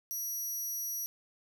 15% pulse tone, 5800 Hz, F#8, 35 cents flat, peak -29 dBFS, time 0.11-1.06 s, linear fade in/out 0 ms, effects none

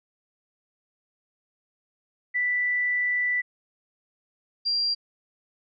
sine tone pair in turn, 1975.5 / 4753 Hz, B6 / D8, 0 / +20 cents, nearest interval octave + minor third, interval 1520 cents, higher second, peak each -22 dBFS, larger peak neither, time 2.34-3.42 / 4.65-4.95 s, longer first, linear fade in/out 20 ms, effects none

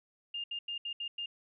sine tone bursts at uneven times, 2815 Hz, F7, 13 cents sharp, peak -35 dBFS, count 6, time 0.34-0.44 / 0.51-0.59 / 0.68-0.78 / 0.85-0.93 / 1-1.08 / 1.18-1.26 s, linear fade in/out 5 ms, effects none

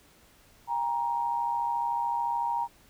sine tone pair together, 804.3 / 938 Hz, G5 / A#5, +44 / +11 cents, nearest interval minor third, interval 267 cents, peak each -33 / -27 dBFS, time 0.67-2.68 s, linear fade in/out 50 ms, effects pink hiss -59 dBFS RMS until 2.89 s

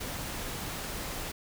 pink noise, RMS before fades -37 dBFS, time 0-1.32 s, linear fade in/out 10 ms, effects none

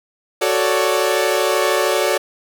sawtooth chord, D major seventh, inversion first, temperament equal, 370 / 440 / 554.4 / 587.3 Hz, F#4 / A4 / C#5 / D5, 0 / 0 / 0 / 0 cents, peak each -17 dBFS, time 0.41-2.18 s, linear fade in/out 10 ms, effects none

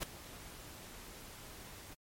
pink noise with ADSR envelope, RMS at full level -35 dBFS, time 0-1.95 s, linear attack 30 ms, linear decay 5 ms, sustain -16 dB, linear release 22 ms, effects MP3 64 kbps

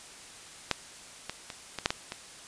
clicks, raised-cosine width 0.2 ms, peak -7 / -16 / -21 / -16 / -6 / -11 / -18 dBFS, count 7, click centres 0.713 / 1.296 / 1.502 / 1.787 / 1.859 / 1.905 / 2.121 s, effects white hiss -48 dBFS RMS until 2.47 s + resampled to 22050 Hz

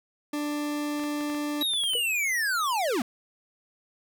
40% pulse tone, 294.9 Hz, D4, 7 cents sharp, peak -27 dBFS, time 0.33-1.63 s, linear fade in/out 5 ms
clicks, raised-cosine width 0.3 ms, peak -26 dBFS, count 8, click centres 0.996 / 1.038 / 1.209 / 1.3 / 1.347 / 1.736 / 1.837 / 1.935 s
square linear sweep, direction down, 3875 to 209.2 Hz, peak -25 dBFS, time 1.61-3.02 s, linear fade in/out 2 ms
sine tone with exponential decay, 478 Hz, A#4, 43 cents sharp, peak -28 dBFS, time 1.95-2.05 s, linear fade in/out 2 ms, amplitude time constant 20 ms
effects none

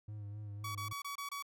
triangle tone with vibrato, 103.83 Hz, G#2, in tune, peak -40 dBFS, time 0.08-0.93 s, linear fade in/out 5 ms, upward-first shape sine, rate 3.9 Hz, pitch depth 41 cents each way
sawtooth tone bursts, 1133 Hz, C#6, 37 cents sharp, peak -36 dBFS, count 6, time 0.64-1.425 s, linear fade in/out 5 ms, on 110 ms, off 25 ms
effects none

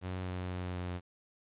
sawtooth tone with pitch steps, 92.1 / 91.2 / 90.31 / 89.43 Hz, F#2 / F#2 / F#2 / F2, -7 / -24 / -41 / +42 cents, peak -32 dBFS, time 0.01-1.01 s, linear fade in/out 50 ms, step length 250 ms, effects resampled to 8000 Hz + 11-bit

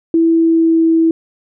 sine tone with pitch glide, 329.6 to 326.6 Hz, E4 to E4, 0 to -16 cents, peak -8 dBFS, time 0.14-1.11 s, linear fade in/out 2 ms, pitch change -16 cents, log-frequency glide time 0.28-0.85 s, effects none

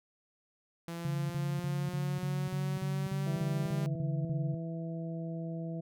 sawtooth linear sweep, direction up, 168.2 to 200 Hz, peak -34 dBFS, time 0.88-3.86 s, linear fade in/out 0 ms
sine tone bursts, 143.5 Hz, D3, 40 cents flat, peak -31 dBFS, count 12, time 1.05-4.545 s, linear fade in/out 2 ms, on 250 ms, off 45 ms
harmonic tone, 164.81 Hz, E3, in tune, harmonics 1 / 2 / 3 / 4, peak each -36 / -44 / -48 / -46 dBFS, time 3.26-5.81 s, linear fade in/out 10 ms
effects none

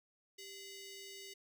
15% pulse ring-modulated tone, 1662 Hz, G#6, 1 cent sharp, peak -39 dBFS, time 0.38-1.34 s, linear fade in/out 10 ms, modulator 1270 Hz, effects none

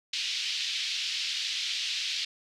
pink band-pass noise, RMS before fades -32 dBFS, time 0.13-2.25 s, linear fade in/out 5 ms, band 2800 to 4900 Hz, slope 24 dB/octave, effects none

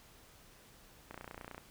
click train, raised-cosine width 0.5 ms, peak -30 dBFS, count 15, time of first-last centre 1.11-1.58 s, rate 29.8 Hz, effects pink hiss -60 dBFS RMS until 1.7 s

